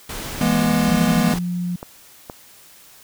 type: noise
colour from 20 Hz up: pink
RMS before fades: -30 dBFS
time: 0.09-1.39 s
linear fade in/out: 5 ms
type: chord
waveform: square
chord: E major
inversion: none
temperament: equal with one note detuned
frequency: 164.81 / 207.7 / 241 Hz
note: E3 / G#3 / B3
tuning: 0 / 0 / -42 cents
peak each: -22 / -21 / -20 dBFS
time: 0.41-1.34 s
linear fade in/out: 2 ms
type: tone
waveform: sine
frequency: 177 Hz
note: F3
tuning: 23 cents sharp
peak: -21 dBFS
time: 0.87-1.76 s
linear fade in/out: 5 ms
type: click train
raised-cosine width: 1 ms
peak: -17 dBFS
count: 4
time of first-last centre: 0.89-2.298 s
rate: 2.13 Hz
effects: white hiss -47 dBFS RMS until 3.03 s